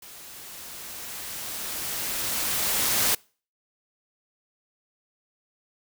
white noise with level ramp, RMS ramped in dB -45 to -22 dBFS, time 0.02-3.15 s, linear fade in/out 5 ms, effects noise-tail reverb RT60 0.4 s tail -26 dB re dry

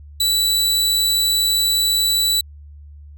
sawtooth tone, 3951 Hz, B7, in tune, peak -12 dBFS, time 0.2-2.41 s, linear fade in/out 5 ms, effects added 73 Hz sine -37 dBFS peak until 3.17 s

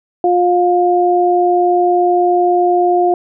sine tone pair together, 355 / 708.4 Hz, F4 / F5, +28 / +24 cents, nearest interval octave, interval 1196 cents, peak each -12 dBFS, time 0.24-3.14 s, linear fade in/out 2 ms, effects none

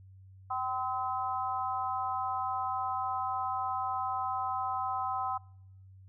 harmonic tone, 256.6 Hz, C4, 34 cents flat, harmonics 3 / 4 / 5, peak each -34 / -35 / -36 dBFS, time 0.5-5.38 s, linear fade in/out 10 ms, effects noise-tail reverb RT60 0.8 s tail -26 dB re dry + added 95 Hz sine -51 dBFS peak until 6.08 s

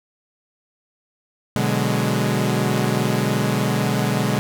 sawtooth chord, G# half-diminished seventh, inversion first, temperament equal, 123.47 / 146.83 / 185 / 207.7 Hz, B2 / D3 / F#3 / G#3, 0 / 0 / 0 / 0 cents, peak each -19 / -20 / -22 / -19 dBFS, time 1.56-4.39 s, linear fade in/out 0 ms, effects none

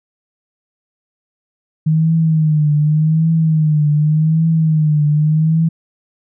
sine tone with vibrato, 155.56 Hz, D#3, in tune, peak -10 dBFS, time 1.86-5.69 s, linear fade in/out 10 ms, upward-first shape triangle, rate 0.86 Hz, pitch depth 90 cents each way, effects none

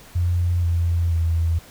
sine tone with pitch steps, 87.6 / 85.16 / 82.78 Hz, F2 / F2 / E2, +6 / -43 / +8 cents, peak -17 dBFS, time 0.15-1.59 s, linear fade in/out 10 ms, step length 480 ms, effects pink hiss -46 dBFS RMS until 1.7 s

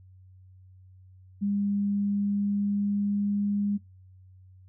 sine tone with pitch glide, 201.9 to 203.5 Hz, G#3 to G#3, -49 to -35 cents, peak -24 dBFS, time 1.41-3.78 s, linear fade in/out 20 ms, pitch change +14 cents, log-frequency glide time 1.76-3.44 s, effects noise-tail reverb RT60 0.2 s tail -24 dB re dry + added 93 Hz sine -50 dBFS peak until 4.68 s

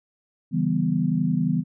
sine chord, C# half-diminished seventh, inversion none, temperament equal with one note detuned, 140.69 / 164.81 / 196 / 246.9 Hz, C#3 / E3 / G3 / B3, +26 / 0 / 0 / 0 cents, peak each -29 / -23 / -26 / -25 dBFS, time 0.51-1.64 s, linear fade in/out 50 ms, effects none

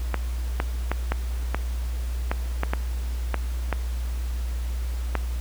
clicks, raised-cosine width 0.5 ms, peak -9 dBFS, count 11, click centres 0.143 / 0.601 / 0.916 / 1.12 / 1.546 / 2.315 / 2.634 / 2.735 / 3.343 / 3.727 / 5.153 s, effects added 60 Hz sine -25 dBFS peak until 5.4 s + pink hiss -44 dBFS RMS until 5.4 s

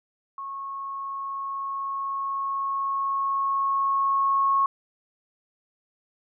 sine tone with level ramp, 1096 Hz, C#6, 20 cents flat, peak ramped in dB -32 to -18 dBFS, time 0.38-4.66 s, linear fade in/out 2 ms, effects none

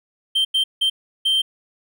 triangle tone bursts at uneven times, 3136 Hz, G7, in tune, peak -14 dBFS, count 4, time 0.35-0.45 / 0.54-0.64 / 0.81-0.9 / 1.25-1.42 s, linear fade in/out 10 ms, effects none

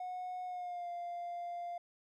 triangle tone with pitch glide, 730 to 697.4 Hz, F#5 to F5, -24 to -3 cents, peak -36 dBFS, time 0-1.78 s, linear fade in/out 5 ms, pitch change -79 cents, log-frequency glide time 0.45-0.89 s, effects tanh soft clip ceiling -34 dBFS

